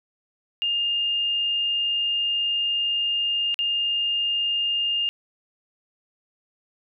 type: tone with dropouts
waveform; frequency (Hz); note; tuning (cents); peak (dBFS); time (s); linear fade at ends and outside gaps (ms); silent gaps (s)
sine; 2819; F7; +16; -21; 0.62-5.09; 0; 3.543-3.59
effects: none